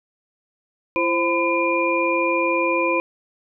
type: tone cluster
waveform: sine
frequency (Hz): 338.6 / 524 / 1009 / 2404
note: E4 / C5 / B5 / D7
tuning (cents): +46 / +2 / +37 / +40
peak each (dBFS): -23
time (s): 0.96-3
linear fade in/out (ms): 0
effects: none